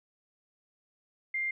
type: tone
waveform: sine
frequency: 2100 Hz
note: C7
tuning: 6 cents sharp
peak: -29 dBFS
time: 1.34-1.51 s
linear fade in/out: 5 ms
effects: none